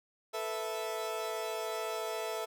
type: chord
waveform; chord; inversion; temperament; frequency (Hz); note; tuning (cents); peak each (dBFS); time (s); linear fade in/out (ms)
30% pulse; A suspended second; none; equal; 440 / 493.9 / 659.3; A4 / B4 / E5; 0 / 0 / 0; -36 / -40 / -35; 0.33-2.46; 20
effects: none